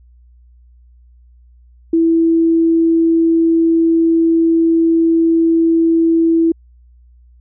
sine tone, 329.6 Hz, E4, in tune, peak -9 dBFS, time 1.93-6.52 s, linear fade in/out 5 ms, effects added 60 Hz sine -43 dBFS peak until 7.4 s

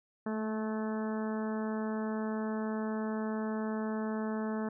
harmonic tone with a mistuned harmonic, 217.1 Hz, A3, 23 cents flat, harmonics 1 / 2 / 3 / 4 / 5 / 6 / 7 / 8, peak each -33 / -39 / -43 / -45 / -47 / -49 / -50 / -51 dBFS, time 0.26-4.69 s, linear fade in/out 5 ms, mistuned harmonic 1, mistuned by +16 cents, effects none

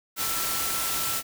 sine tone in noise, 1339 Hz, E6, 27 cents sharp, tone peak -36 dBFS, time 0.16-1.23 s, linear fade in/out 50 ms, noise white, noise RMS -28 dBFS, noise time 0.16-1.23 s, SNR -11 dB, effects none

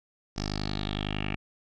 10% pulse tone with low-pass filter sweep, 50.9 Hz, G#1, 34 cents flat, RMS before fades -32 dBFS, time 0.36-1.36 s, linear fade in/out 10 ms, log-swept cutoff 5500 to 2500 Hz, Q 6, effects none

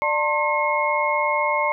sine tone cluster, 594 / 902 / 1063 / 2161 Hz, D5 / A5 / C6 / C#7, +20 / +43 / +27 / -45 cents, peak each -24 dBFS, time 0.02-1.72 s, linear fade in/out 0 ms, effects none

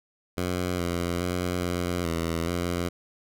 10% pulse tone with pitch steps, 89.9 / 86.9 / 89.4 / 88.3 / 83.1 / 87.4 Hz, F#2 / F2 / F2 / F2 / E2 / F2, -49 / -8 / +41 / +20 / +15 / +2 cents, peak -18 dBFS, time 0.37-2.89 s, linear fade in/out 10 ms, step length 420 ms, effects none

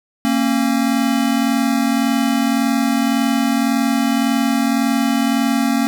square tone pair together, 230.4 / 272.2 Hz, A#3 / C#4, -20 / -31 cents, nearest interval minor third, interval 289 cents, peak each -18 dBFS, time 0.25-5.87 s, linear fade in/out 0 ms, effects none

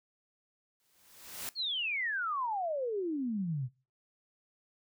white noise with exponential growth, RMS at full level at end -37 dBFS, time 0.8-1.49 s, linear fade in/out 0 ms, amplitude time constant 150 ms
sine exponential sweep, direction down, 4446 to 120 Hz, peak -31 dBFS, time 1.55-3.69 s, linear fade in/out 50 ms
effects noise-tail reverb RT60 0.3 s tail -19 dB re dry

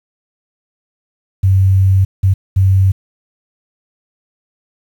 sine tone bursts at uneven times, 95.7 Hz, G2, 41 cents flat, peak -7 dBFS, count 3, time 1.43-2.05 / 2.23-2.34 / 2.56-2.92 s, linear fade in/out 10 ms, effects 7-bit

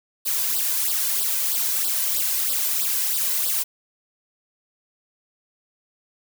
blue noise with flanger, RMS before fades -23 dBFS, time 0.25-3.64 s, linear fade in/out 20 ms, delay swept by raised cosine 0.22 to 2.02 ms, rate 3.1 Hz, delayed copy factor +0.8, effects none

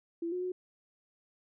sine tone with pitch steps, 336.9 / 361.3 / 365.3 Hz, E4 / F#4 / F#4, +38 / -41 / -22 cents, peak -32 dBFS, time 0.22-0.52 s, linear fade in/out 5 ms, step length 100 ms, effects none

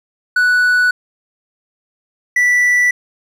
triangle tone pair in turn, 1480 / 1966.1 Hz, F#6 / B6, 0 / -8 cents, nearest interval perfect fourth, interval 492 cents, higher second, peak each -8 dBFS, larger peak neither, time 0.36-0.91 / 2.36-2.91 s, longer neither, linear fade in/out 5 ms, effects none

